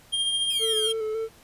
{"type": "tone with tremolo", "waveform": "square", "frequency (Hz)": 3210, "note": "G7", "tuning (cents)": 40, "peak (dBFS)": -22, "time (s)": [0.12, 0.93], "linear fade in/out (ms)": 20, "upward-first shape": "triangle", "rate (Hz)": 14, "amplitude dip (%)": 40}
{"type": "exponential sweep", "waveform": "5% pulse", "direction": "down", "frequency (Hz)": [2598, 1318.5], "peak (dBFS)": -28, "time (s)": [0.5, 0.92], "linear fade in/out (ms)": 5}
{"type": "tone with vibrato", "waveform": "triangle", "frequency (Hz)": 440, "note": "A4", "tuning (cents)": 0, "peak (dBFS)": -24, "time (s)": [0.59, 1.29], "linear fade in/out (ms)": 50, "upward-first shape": "square", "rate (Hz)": 3.6, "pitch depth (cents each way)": 26}
{"effects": ["pink hiss -54 dBFS RMS until 1.43 s", "resampled to 32000 Hz"]}